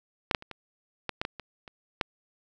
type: clicks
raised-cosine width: 0.3 ms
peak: -8 / -6 / -28 / -23 / -14 / -13 / -15 / -23 / -28 / -9 dBFS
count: 10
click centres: 0.312 / 0.348 / 0.424 / 0.513 / 1.093 / 1.215 / 1.251 / 1.397 / 1.678 / 2.012 s
effects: none